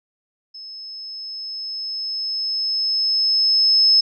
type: tone with level ramp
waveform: sine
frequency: 5200 Hz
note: E8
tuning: 24 cents flat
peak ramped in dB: -34 to -10 dBFS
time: 0.54-4.01 s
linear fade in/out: 10 ms
effects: none